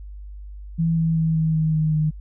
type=tone with pitch steps; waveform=sine; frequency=164.81 / 163.01 / 161.23 / 159.47 / 157.73 / 156.01 / 154.31 Hz; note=E3 / E3 / E3 / D#3 / D#3 / D#3 / D#3; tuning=0 / -19 / -38 / +43 / +24 / +5 / -14 cents; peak=-17 dBFS; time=0.78-2.11 s; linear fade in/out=20 ms; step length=190 ms; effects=added 50 Hz sine -34 dBFS peak until 2.2 s